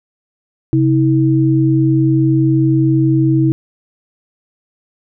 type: tone pair together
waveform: sine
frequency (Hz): 133.7 / 321.4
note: C3 / E4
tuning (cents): +38 / -44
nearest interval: octave + minor third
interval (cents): 1518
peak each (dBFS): -12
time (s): 0.73-3.52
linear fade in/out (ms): 0
effects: none